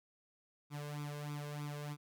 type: tone with flanger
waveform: sawtooth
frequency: 146.9 Hz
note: D3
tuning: 1 cent sharp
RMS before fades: -43 dBFS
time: 0.7-1.97 s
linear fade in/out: 50 ms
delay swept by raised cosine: 0.83 to 1.93 ms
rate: 3.2 Hz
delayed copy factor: +0.75
effects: none